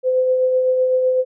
sine tone with tremolo, 512 Hz, C5, 38 cents flat, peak -12 dBFS, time 0.03-1.25 s, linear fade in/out 50 ms, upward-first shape triangle, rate 7.9 Hz, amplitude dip 35%, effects none

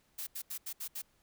blue noise bursts at uneven times, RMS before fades -40 dBFS, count 6, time 0.18-0.27 / 0.35-0.42 / 0.5-0.58 / 0.66-0.73 / 0.8-0.88 / 0.95-1.02 s, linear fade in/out 10 ms, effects pink hiss -71 dBFS RMS until 1.22 s

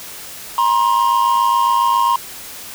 triangle tone pair together, 951.7 / 1059 Hz, A#5 / C6, +36 / +21 cents, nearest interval major second, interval 185 cents, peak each -13 dBFS, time 0.58-2.16 s, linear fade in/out 2 ms, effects white hiss -33 dBFS RMS until 2.74 s

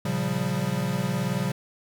square chord, G half-diminished seventh, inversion first, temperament equal with one note detuned, 116.54 / 138.59 / 177.05 / 196 Hz, Bb2 / Db3 / F3 / G3, 0 / 0 / +24 / 0 cents, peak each -34 / -30 / -30 / -31 dBFS, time 0.05-1.52 s, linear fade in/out 5 ms, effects none

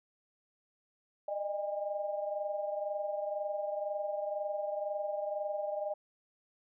sine tone cluster, 604 / 626 / 807 Hz, D5 / D#5 / G#5, +48 / +10 / -50 cents, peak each -35 / -40 / -40 dBFS, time 1.28-5.94 s, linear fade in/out 5 ms, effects none

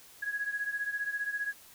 sine beating tone pair, 1661.2 / 1676.2 Hz, G#6 / G#6, 0 / +16 cents, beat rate 15 Hz, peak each -33 / -37 dBFS, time 0.22-1.53 s, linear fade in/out 10 ms, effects white hiss -55 dBFS RMS until 1.74 s

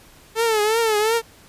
sawtooth tone with vibrato, 439.7 Hz, A4, 1 cent flat, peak -13 dBFS, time 0.35-1.22 s, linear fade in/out 50 ms, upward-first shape triangle, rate 2.8 Hz, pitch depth 110 cents each way, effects pink hiss -49 dBFS RMS until 1.48 s + resampled to 32000 Hz

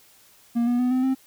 triangle tone with pitch steps, 235.8 / 242.4 / 249.2 / 256.3 / 263.5 Hz, A#3 / B3 / B3 / C4 / C4, +20 / -32 / +16 / -36 / +12 cents, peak -17 dBFS, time 0.55-1.15 s, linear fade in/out 20 ms, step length 120 ms, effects white hiss -55 dBFS RMS until 1.26 s

